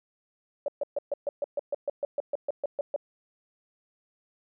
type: tone bursts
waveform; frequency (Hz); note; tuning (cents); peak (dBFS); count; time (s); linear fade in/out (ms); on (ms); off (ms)
sine; 573; D5; -43; -25; 16; 0.66-2.962; 2; 22; 130
effects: none